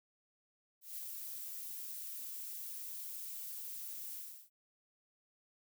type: noise with ADSR envelope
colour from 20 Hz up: violet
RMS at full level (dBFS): -43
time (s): 0.81-4.5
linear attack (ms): 170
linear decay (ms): 10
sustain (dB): -2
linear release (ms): 350
effects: none